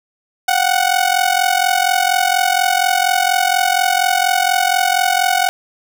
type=ring-modulated tone; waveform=sawtooth; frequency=740 Hz; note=F#5; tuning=in tune; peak=-6 dBFS; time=0.48-5.49 s; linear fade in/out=0 ms; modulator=22.1 Hz; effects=none